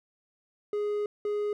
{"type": "tone pair in turn", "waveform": "triangle", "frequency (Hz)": [415.5, 415.5], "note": ["G#4", "G#4"], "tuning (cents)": [1, 1], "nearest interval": "unison", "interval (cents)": 0, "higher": "neither", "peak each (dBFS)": -25, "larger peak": "neither", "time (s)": [[0.73, 1.06], [1.25, 1.53]], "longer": "first", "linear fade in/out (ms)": 2, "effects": []}